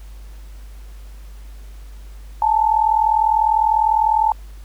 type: tone pair together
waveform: sine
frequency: 857 / 897 Hz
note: A5 / A5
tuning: -46 / +33 cents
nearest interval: minor second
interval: 79 cents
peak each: -16 dBFS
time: 2.42-4.32 s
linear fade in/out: 2 ms
effects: added 50 Hz sine -34 dBFS peak until 4.64 s + pink hiss -51 dBFS RMS until 4.64 s